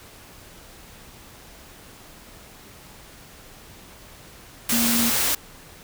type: tone in noise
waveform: sine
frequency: 234 Hz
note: A#3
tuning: 7 cents sharp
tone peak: -22 dBFS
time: 4.72-5.1 s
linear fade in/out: 5 ms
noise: white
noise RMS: -22 dBFS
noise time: 4.69-5.35 s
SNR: -3 dB
effects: pink hiss -46 dBFS RMS until 5.83 s